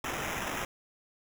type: noise with sample-and-hold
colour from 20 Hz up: white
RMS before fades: -35 dBFS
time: 0.04-0.65 s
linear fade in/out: 2 ms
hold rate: 4410 Hz
effects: none